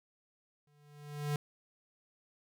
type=tone with exponential growth; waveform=square; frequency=146.83 Hz; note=D3; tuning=in tune; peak=-30 dBFS; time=0.67-1.36 s; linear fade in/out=2 ms; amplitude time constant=150 ms; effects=none